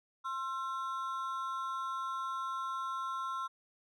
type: ring-modulated tone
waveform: triangle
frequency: 1203 Hz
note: D6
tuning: 41 cents sharp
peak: -30 dBFS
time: 0.24-3.48 s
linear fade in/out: 20 ms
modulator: 147 Hz
effects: none